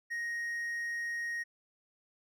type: tone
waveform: triangle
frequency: 1873 Hz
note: A#6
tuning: 8 cents sharp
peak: -32 dBFS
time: 0.1-1.44 s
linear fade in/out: 20 ms
effects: none